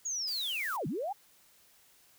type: linear two-way sweep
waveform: sine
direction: down then up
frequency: 6800 to 126.3 to 849 Hz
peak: -32 dBFS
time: 0.05-1.13 s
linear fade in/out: 10 ms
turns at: 0.87 s
type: noise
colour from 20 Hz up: blue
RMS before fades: -45 dBFS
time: 0.27-0.77 s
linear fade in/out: 10 ms
effects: white hiss -63 dBFS RMS until 2.18 s